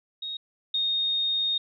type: tone pair in turn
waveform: sine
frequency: 3750 / 3701 Hz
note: A#7 / A#7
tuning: +10 / -13 cents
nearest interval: unison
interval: 23 cents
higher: first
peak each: -31 / -23 dBFS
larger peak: second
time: 0.22-0.37 / 0.74-1.58 s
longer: second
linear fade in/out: 5 ms
effects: none